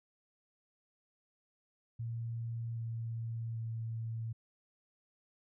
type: tone with pitch steps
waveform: sine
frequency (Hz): 115.7 / 114.57 / 113.45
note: A#2 / A#2 / A#2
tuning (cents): -13 / -30 / -47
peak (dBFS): -36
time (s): 1.99-4.33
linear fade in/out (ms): 10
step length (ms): 780
effects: none